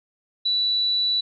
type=tone; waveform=sine; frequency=3951 Hz; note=B7; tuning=in tune; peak=-19 dBFS; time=0.45-1.21 s; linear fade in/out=10 ms; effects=none